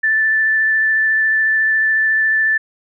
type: tone with vibrato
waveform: sine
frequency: 1760 Hz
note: A6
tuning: in tune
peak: -12 dBFS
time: 0.03-2.58 s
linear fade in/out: 10 ms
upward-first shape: triangle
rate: 14 Hz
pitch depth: 12 cents each way
effects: none